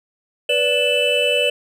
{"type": "tone cluster", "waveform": "triangle", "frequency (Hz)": [491.7, 582, 2632, 2996], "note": ["B4", "D5", "E7", "F#7"], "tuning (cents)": [-8, -16, -3, 21], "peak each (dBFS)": -19, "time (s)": [0.49, 1.5], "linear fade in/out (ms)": 5, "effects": []}